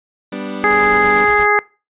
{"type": "chord", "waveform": "30% pulse", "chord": "G major", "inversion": "none", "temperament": "equal", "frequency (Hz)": [196, 246.9, 293.7], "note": ["G3", "B3", "D4"], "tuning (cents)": [0, 0, 0], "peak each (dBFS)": -25, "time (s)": [0.32, 1.25], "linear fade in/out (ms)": 5}
{"type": "harmonic tone", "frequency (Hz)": 415.3, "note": "G#4", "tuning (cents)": 0, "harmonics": [1, 2, 3, 4, 5], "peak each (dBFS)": [-17, -17, -17, -17, -17], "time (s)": [0.64, 1.59], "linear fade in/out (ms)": 0}
{"type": "noise with tremolo", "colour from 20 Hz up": "pink", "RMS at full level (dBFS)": -28, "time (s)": [0.68, 1.48], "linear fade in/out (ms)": 50, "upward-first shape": "triangle", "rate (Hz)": 8.5, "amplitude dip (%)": 55}
{"effects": ["noise-tail reverb RT60 0.3 s tail -22 dB re dry", "resampled to 8000 Hz"]}